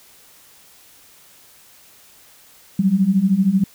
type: beating tone pair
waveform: sine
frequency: 183.8 / 196.8 Hz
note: F#3 / G3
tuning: -11 / +7 cents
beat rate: 13 Hz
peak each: -18 / -15 dBFS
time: 2.79-3.64 s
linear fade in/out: 5 ms
effects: white hiss -49 dBFS RMS until 3.74 s